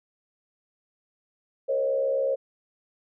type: tone with frequency modulation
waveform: sine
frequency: 540 Hz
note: C#5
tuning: 45 cents flat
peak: -22 dBFS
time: 1.68-2.36 s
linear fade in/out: 20 ms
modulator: 67.6 Hz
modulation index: 0.77
effects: none